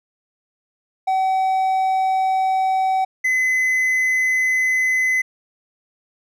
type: tone pair in turn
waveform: triangle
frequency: 760 / 2030 Hz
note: F#5 / B6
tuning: +46 / +47 cents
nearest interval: octave + perfect fourth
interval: 1701 cents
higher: second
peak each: -14 dBFS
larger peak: neither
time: 1.07-3.05 / 3.24-5.22 s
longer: neither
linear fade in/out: 10 ms
effects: none